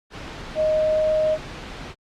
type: tone in noise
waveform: sine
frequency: 622.3 Hz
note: D#5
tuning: in tune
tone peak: -17 dBFS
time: 0.55-1.38 s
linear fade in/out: 50 ms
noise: pink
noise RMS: -35 dBFS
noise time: 0.1-1.95 s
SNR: +15 dB
effects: low-pass 4000 Hz 12 dB/octave + Opus 48 kbps

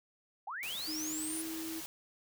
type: linear sweep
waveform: sine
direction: up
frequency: 712 to 9956 Hz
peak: -38 dBFS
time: 0.47-1.42 s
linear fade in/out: 5 ms
type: noise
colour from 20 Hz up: white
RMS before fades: -44 dBFS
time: 0.63-1.86 s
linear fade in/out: 0 ms
type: tone with pitch glide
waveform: sine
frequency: 311.1 to 323 Hz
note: D#4 to E4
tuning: 0 to -35 cents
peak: -39 dBFS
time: 0.87-1.81 s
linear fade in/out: 20 ms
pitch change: +65 cents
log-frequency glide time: 1.28-1.36 s
effects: none

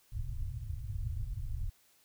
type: low-pass noise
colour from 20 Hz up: pink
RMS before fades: -37 dBFS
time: 0.12-1.7 s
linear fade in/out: 10 ms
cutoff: 130 Hz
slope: 96 dB/octave
effects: white hiss -67 dBFS RMS until 2.04 s

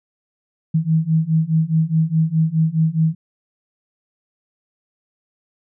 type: beating tone pair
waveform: sine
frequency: 157.8 / 162.6 Hz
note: D#3 / E3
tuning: +25 / -23 cents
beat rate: 4.8 Hz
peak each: -18 / -17 dBFS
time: 0.74-3.15 s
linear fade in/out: 10 ms
effects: none

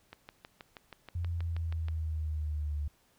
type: click train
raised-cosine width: 0.3 ms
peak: -29 dBFS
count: 12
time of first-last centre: 0.13-1.884 s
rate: 6.27 Hz
type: exponential sweep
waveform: sine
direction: down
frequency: 86.6 to 73 Hz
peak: -31 dBFS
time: 1.15-2.88 s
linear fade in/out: 5 ms
effects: pink hiss -68 dBFS RMS until 3.18 s

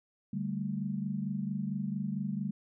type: chord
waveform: sine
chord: D suspended fourth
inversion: none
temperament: just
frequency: 146.83 / 195.78 / 220.2 Hz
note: D3 / G3 / A3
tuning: 0 / -2 / +2 cents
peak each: -38 / -34 / -37 dBFS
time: 0.33-2.51 s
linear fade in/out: 5 ms
effects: none

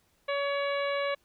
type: harmonic tone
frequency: 564 Hz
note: C#5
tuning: 30 cents sharp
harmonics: 1 / 2 / 3 / 4 / 5 / 6 / 7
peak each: -29 / -35 / -38 / -37 / -43 / -46 / -44 dBFS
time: 0.28-1.15 s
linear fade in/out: 10 ms
effects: pink hiss -69 dBFS RMS until 1.24 s

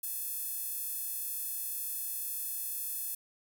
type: tone with high-pass filter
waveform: sawtooth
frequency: 866 Hz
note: A5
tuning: 28 cents flat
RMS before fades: -37 dBFS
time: 0.03-3.15 s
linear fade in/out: 5 ms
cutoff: 12000 Hz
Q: 1.4
effects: none

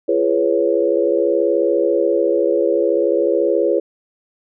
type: chord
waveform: sine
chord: C# dominant seventh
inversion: first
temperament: equal with one note detuned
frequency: 341.3 / 415.3 / 493.9 / 554.4 Hz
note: E#4 / G#4 / B4 / C#5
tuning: -40 / 0 / 0 / 0 cents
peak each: -19 dBFS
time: 0.08-3.8 s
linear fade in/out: 10 ms
effects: none

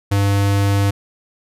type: tone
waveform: square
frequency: 99.9 Hz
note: G2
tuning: 33 cents sharp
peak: -14 dBFS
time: 0.11-0.91 s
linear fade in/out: 10 ms
effects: resampled to 32000 Hz

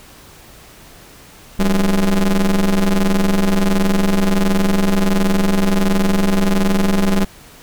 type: ring-modulated tone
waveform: 45% pulse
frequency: 93.3 Hz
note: F#2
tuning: 15 cents sharp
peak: -9 dBFS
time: 1.59-7.25 s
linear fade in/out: 5 ms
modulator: 104 Hz
effects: pink hiss -42 dBFS RMS until 7.62 s

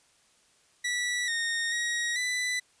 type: tone with pitch steps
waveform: sawtooth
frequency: 1950 / 1848 / 1891 / 1990 Hz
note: B6 / A#6 / A#6 / B6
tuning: -23 / -16 / +24 / +13 cents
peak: -24 dBFS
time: 0.84-2.6 s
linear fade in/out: 10 ms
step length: 440 ms
effects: white hiss -64 dBFS RMS until 2.8 s + resampled to 22050 Hz

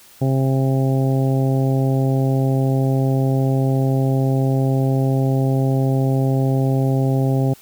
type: harmonic tone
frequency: 133.4 Hz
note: C3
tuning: 34 cents sharp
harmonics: 1 / 2 / 3 / 4 / 5 / 6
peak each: -16 / -22 / -26 / -28 / -30 / -32 dBFS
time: 0.21-7.54 s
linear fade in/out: 10 ms
effects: white hiss -47 dBFS RMS until 7.61 s

